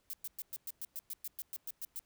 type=noise bursts; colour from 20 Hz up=violet; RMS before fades=-41 dBFS; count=14; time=0.1-1.992 s; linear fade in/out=0 ms; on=33 ms; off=110 ms; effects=pink hiss -75 dBFS RMS until 2.05 s